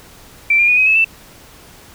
sine tone with pitch steps, 2341 / 2401 / 2463 / 2526 / 2592 / 2658 Hz, D7 / D7 / D#7 / D#7 / E7 / E7, -6 / +38 / -18 / +26 / -30 / +14 cents, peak -9 dBFS, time 0.5-1.046 s, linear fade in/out 5 ms, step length 91 ms, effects pink hiss -42 dBFS RMS until 1.94 s

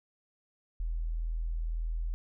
sine tone, 40.93 Hz, E1, 12 cents flat, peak -30 dBFS, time 0.8-2.14 s, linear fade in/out 0 ms, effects none

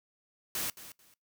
white noise with echo, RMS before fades -34 dBFS, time 0.55-0.7 s, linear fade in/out 2 ms, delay 220 ms, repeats 2, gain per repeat -14 dB, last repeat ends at 1.14 s, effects noise-tail reverb RT60 0.2 s tail -23 dB re dry

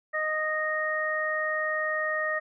harmonic tone, 620 Hz, D#5, 6 cents flat, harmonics 1 / 2 / 3, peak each -31 / -33 / -28 dBFS, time 0.13-2.4 s, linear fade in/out 20 ms, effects none

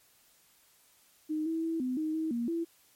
sine tone with pitch steps, 309.3 / 324.9 / 327.2 / 254.2 / 312 / 318.5 / 235.9 / 334.1 Hz, D#4 / E4 / E4 / C4 / D#4 / D#4 / A#3 / E4, -10 / -25 / -13 / -50 / +5 / +41 / +21 / +23 cents, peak -29 dBFS, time 1.29-2.65 s, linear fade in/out 20 ms, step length 170 ms, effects white hiss -64 dBFS RMS until 2.95 s + MP3 64 kbps

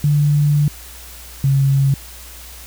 sine tone pair in turn, 146.83 / 136.89 Hz, D3 / C#3, 0 / -21 cents, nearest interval minor second, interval 121 cents, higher first, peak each -11 dBFS, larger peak neither, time 0.04-0.68 / 1.44-1.94 s, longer first, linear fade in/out 2 ms, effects added 60 Hz sine -38 dBFS peak until 2.66 s + white hiss -38 dBFS RMS until 2.66 s

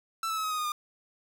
45% pulse tone with pitch steps, 1329 / 1308.4 / 1288.2 / 1268.3 / 1248.6 / 1229.3 / 1210.3 Hz, E6 / E6 / E6 / D#6 / D#6 / D#6 / D#6, +14 / -13 / -40 / +33 / +6 / -21 / -48 cents, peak -29 dBFS, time 0.23-0.72 s, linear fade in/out 2 ms, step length 70 ms, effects 10-bit

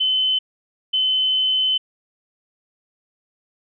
sine tone pair in turn, 3046 / 3046 Hz, F#7 / F#7, +50 / +50 cents, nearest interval unison, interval 0 cents, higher neither, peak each -16 dBFS, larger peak neither, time 0-0.39 / 0.93-1.78 s, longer second, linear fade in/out 10 ms, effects none

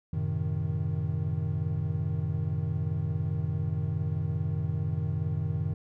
triangle chord, F# diminished seventh, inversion none, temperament equal, 92.5 / 110 / 130.81 / 155.56 Hz, F#2 / A2 / C3 / Eb3, 0 / 0 / 0 / 0 cents, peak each -30 / -33 / -33 / -29 dBFS, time 0.13-5.74 s, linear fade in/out 5 ms, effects none

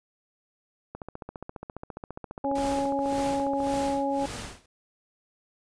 click train, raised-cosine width 1 ms, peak -23 dBFS, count 42, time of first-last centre 0.95-3.739 s, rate 14.7 Hz
harmonic tone, 277.2 Hz, C#4, in tune, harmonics 1 / 2 / 3, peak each -29 / -29 / -29 dBFS, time 2.44-4.26 s, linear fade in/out 5 ms
pink noise with tremolo, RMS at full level -36 dBFS, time 2.55-4.66 s, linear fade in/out 5 ms, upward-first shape sine, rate 1.8 Hz, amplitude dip 95%
effects resampled to 22050 Hz

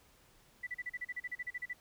sine tone bursts, 1975.5 Hz, B6, in tune, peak -36 dBFS, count 15, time 0.63-1.734 s, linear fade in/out 10 ms, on 40 ms, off 36 ms, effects pink hiss -65 dBFS RMS until 1.8 s

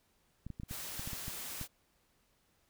clicks, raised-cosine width 5 ms, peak -30 dBFS, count 10, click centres 0.466 / 0.503 / 0.599 / 0.634 / 0.711 / 0.995 / 1.075 / 1.132 / 1.281 / 1.613 s
white noise, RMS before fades -43 dBFS, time 0.68-1.68 s, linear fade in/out 50 ms
effects pink hiss -73 dBFS RMS until 2.69 s

